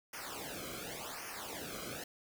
pink noise with flanger, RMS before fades -44 dBFS, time 0.13-2.04 s, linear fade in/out 5 ms, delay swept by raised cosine 0.25 to 1.12 ms, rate 0.89 Hz, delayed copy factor -0.9, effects none

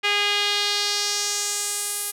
sawtooth tone with band-pass filter sweep, 409.9 Hz, G#4, 23 cents flat, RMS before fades -24 dBFS, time 0.03-2.12 s, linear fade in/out 20 ms, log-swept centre 2600 to 11000 Hz, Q 2.1, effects none

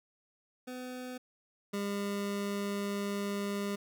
25% pulse tone pair in turn, 252.2 / 201.7 Hz, B3 / G3, +36 / +50 cents, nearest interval major third, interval 386 cents, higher first, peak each -36 / -29 dBFS, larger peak second, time 0.67-1.18 / 1.73-3.76 s, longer second, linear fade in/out 10 ms, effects none

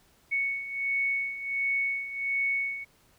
sine beating tone pair, 2217 / 2218.4 Hz, C#7 / C#7, 0 / +1 cents, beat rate 1.4 Hz, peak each -33 / -28 dBFS, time 0.31-2.85 s, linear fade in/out 20 ms, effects pink hiss -63 dBFS RMS until 3.18 s

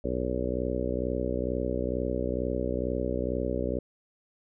harmonic tone, 62.2 Hz, B1, 13 cents sharp, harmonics 1 / 2 / 3 / 4 / 5 / 6 / 7 / 8 / 9, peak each -34 / -38 / -38 / -35 / -36 / -37 / -35 / -36 / -35 dBFS, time 0.04-3.79 s, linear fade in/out 5 ms, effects none

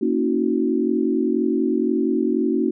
sine chord, D# minor seventh, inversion second, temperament equal with one note detuned, 233.1 / 277.2 / 319.1 / 370 Hz, A#3 / C#4 / D#4 / F#4, 0 / 0 / +44 / 0 cents, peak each -23 dBFS, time 0.01-2.71 s, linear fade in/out 10 ms, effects none

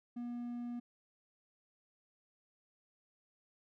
triangle tone, 240.5 Hz, B3, 46 cents flat, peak -37 dBFS, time 0.16-0.8 s, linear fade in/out 10 ms, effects none

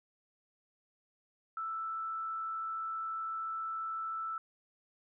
sine tone with frequency modulation, 1323 Hz, E6, 6 cents sharp, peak -35 dBFS, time 1.57-4.38 s, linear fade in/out 2 ms, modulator 92.6 Hz, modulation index 0.26, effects none

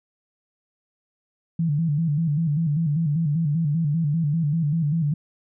sine tone with vibrato, 155.56 Hz, D#3, in tune, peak -19 dBFS, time 1.59-5.14 s, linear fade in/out 5 ms, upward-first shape square, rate 5.1 Hz, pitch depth 110 cents each way, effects none

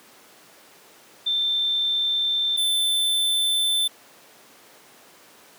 sine / square tone pair in turn, 3565 / 3538 Hz, A7 / A7, +22 / +9 cents, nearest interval unison, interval 13 cents, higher first, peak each -20 dBFS, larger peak neither, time 1.26-2.57 / 2.57-3.88 s, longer neither, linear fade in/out 10 ms, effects pink hiss -50 dBFS RMS until 5.58 s + high-pass 300 Hz 12 dB/octave

